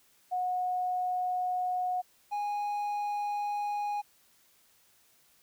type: tone pair in turn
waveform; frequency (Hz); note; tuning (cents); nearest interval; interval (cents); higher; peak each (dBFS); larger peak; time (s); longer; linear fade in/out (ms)
sine / triangle; 729 / 825.1; F#5 / G#5; -26 / -12; major second; 214; second; -28; neither; 0.31-2.02 / 2.31-4.02; neither; 20
effects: white hiss -65 dBFS RMS until 5.42 s